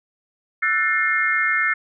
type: chord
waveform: sine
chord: F# half-diminished seventh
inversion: third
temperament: just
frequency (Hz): 1332 / 1480 / 1776 / 2131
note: E6 / F#6 / A6 / C7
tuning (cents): +18 / 0 / +16 / +31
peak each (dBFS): -25 / -26 / -21 / -21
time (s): 0.62-1.74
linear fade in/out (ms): 10
effects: none